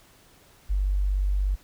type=tone; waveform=sine; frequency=48.42 Hz; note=G1; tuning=21 cents flat; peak=-21 dBFS; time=0.69-1.56 s; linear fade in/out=20 ms; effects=pink hiss -56 dBFS RMS until 1.63 s